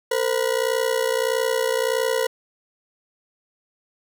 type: ring-modulated tone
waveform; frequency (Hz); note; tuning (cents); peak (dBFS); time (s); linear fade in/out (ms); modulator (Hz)
40% pulse; 485.9; B4; -28; -16; 0.11-2.27; 5; 30.8
effects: none